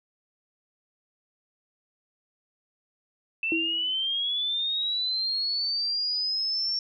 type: linear sweep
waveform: sine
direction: up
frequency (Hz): 2637 to 5480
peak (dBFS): -25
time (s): 3.43-6.79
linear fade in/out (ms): 2
type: tone with exponential decay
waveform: sine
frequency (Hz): 327.6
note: E4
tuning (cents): -11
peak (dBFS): -23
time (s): 3.52-3.98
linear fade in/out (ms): 1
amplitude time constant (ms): 100
effects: none